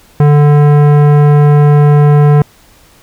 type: tone with tanh clipping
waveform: sine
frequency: 146.83 Hz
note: D3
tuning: in tune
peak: -5 dBFS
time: 0.2-2.42 s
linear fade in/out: 2 ms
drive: 17 dB
effects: pink hiss -44 dBFS RMS until 3.02 s